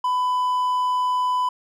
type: tone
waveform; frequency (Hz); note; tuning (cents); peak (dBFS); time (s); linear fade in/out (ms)
triangle; 1000; B5; +21; -17; 0.04-1.49; 5
effects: none